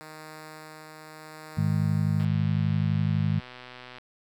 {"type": "tone with tremolo", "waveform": "5% pulse", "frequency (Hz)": 155.6, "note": "D#3", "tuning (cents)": 0, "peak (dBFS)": -30, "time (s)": [0.01, 2.25], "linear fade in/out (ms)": 0, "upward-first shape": "sine", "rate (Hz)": 0.79, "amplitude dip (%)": 25}
{"type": "harmonic tone", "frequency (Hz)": 51.91, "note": "G#1", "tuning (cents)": 0, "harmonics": [2, 3, 4], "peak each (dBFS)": [-26, -25, -30], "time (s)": [1.57, 3.4], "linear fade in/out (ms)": 10}
{"type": "click train", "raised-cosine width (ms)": 0.3, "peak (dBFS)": -27, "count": 224, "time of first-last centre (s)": [2.2, 3.984], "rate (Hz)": 125}
{"effects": []}